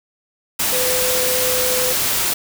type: tone in noise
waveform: sine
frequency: 506 Hz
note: B4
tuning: 42 cents sharp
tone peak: -21 dBFS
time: 0.72-1.93 s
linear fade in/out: 10 ms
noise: white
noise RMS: -19 dBFS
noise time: 0.59-2.34 s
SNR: -5 dB
effects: none